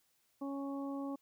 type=harmonic tone; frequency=277.2 Hz; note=C#4; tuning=in tune; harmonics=1 / 2 / 3 / 4; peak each=-38 / -46 / -50 / -50 dBFS; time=0.41-1.16 s; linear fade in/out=10 ms; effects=white hiss -75 dBFS RMS until 1.21 s